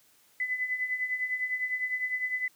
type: tone with tremolo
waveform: sine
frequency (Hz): 2008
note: B6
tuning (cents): +28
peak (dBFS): -25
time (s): 0.4-2.48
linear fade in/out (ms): 2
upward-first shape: triangle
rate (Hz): 9.9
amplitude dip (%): 75
effects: white hiss -63 dBFS RMS until 2.55 s + high-pass 60 Hz 12 dB/octave